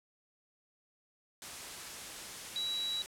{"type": "tone in noise", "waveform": "sine", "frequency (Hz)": 3900, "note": "B7", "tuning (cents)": -23, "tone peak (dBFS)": -33, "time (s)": [2.56, 3.02], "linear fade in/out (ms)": 0, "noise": "white", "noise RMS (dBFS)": -44, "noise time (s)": [1.42, 3.06], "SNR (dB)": 8, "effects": ["low-pass 10000 Hz 12 dB/octave"]}